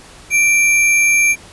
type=tone with sample-and-hold; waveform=sine; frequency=2349 Hz; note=D7; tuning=in tune; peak=-9 dBFS; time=0.3-1.36 s; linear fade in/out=50 ms; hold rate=8820 Hz; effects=pink hiss -40 dBFS RMS until 1.52 s + resampled to 24000 Hz